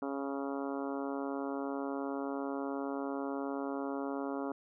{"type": "harmonic tone", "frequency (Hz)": 138.59, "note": "C#3", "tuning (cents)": 0, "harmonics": [2, 3, 4, 5, 6, 7, 8, 9, 10], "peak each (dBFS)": [-37, -41, -43, -45, -47, -48, -49, -50, -51], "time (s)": [0.02, 4.52], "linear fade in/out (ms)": 2, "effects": []}